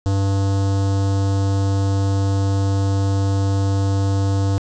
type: tone with notch filter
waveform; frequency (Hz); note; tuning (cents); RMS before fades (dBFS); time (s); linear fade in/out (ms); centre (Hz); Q
square; 98; G2; 0; -18; 0.06-4.58; 0; 2200; 0.61
effects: resampled to 16000 Hz + 8-bit